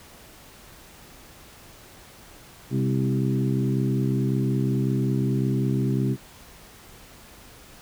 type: harmonic tone with a mistuned harmonic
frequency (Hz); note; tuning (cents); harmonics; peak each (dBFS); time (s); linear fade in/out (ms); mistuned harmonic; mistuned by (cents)
65.41; C2; 0; 2 / 3 / 4 / 5 / 6; -23 / -27 / -29 / -31 / -33; 2.7-6.17; 50; 3; +32
effects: pink hiss -48 dBFS RMS until 7.81 s